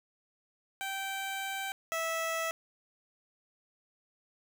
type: tone pair in turn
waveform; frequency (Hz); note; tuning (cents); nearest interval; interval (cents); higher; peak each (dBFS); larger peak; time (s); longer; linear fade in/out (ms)
15% pulse; 778 / 654.2; G5 / E5; -13 / -13; minor third; 300; first; -28 / -25; second; 0.81-1.72 / 1.92-2.51; first; 0
effects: none